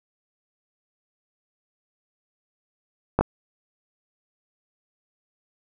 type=clicks; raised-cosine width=1 ms; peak=-4 dBFS; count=2; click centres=3.19 / 3.21 s; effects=none